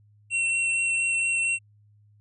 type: tone with vibrato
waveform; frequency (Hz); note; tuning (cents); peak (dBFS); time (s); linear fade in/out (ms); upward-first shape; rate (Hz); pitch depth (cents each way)
square; 2717; F7; -48; -23; 0.3-1.59; 50; sine; 4.3; 9
effects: added 104 Hz sine -55 dBFS peak until 2.2 s + resampled to 24000 Hz